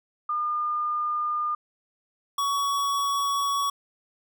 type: tone pair in turn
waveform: sine / square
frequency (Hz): 1211 / 1123.8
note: D#6 / C#6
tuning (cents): -47 / +23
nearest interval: minor second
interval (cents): 130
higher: first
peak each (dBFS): -24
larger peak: neither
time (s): 0.29-1.55 / 2.38-3.7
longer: second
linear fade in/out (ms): 5
effects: none